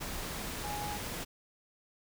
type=tone in noise; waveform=sine; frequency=830 Hz; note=G#5; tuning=1 cent flat; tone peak=-38 dBFS; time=0.63-0.98 s; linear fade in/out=20 ms; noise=pink; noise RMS=-39 dBFS; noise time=0-1.25 s; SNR=-2 dB; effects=none